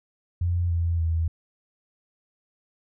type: tone with pitch steps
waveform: sine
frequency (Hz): 87.31 / 84.58 / 81.94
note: F2 / E2 / E2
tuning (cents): 0 / +45 / -10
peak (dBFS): -21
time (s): 0.41-1.28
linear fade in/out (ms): 5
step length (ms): 290
effects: none